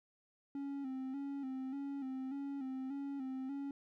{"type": "tone with vibrato", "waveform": "triangle", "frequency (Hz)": 270.6, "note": "C#4", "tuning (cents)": -42, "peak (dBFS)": -37, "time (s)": [0.55, 3.71], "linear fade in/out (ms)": 2, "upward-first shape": "square", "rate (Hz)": 1.7, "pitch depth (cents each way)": 54, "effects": []}